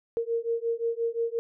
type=beating tone pair; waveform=sine; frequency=460 / 465.7 Hz; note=A#4 / A#4; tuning=-23 / -2 cents; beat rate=5.7 Hz; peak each=-29 dBFS; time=0.17-1.39 s; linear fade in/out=0 ms; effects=none